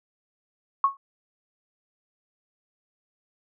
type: tone with exponential decay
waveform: sine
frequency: 1100 Hz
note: C#6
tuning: 14 cents flat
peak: -13 dBFS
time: 0.84-0.97 s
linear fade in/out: 2 ms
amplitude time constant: 28 ms
effects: none